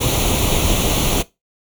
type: noise with comb filter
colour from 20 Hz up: pink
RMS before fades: -17 dBFS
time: 0-1.23 s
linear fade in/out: 20 ms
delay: 0.3 ms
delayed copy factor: +0.7
effects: noise-tail reverb RT60 0.2 s tail -18 dB re dry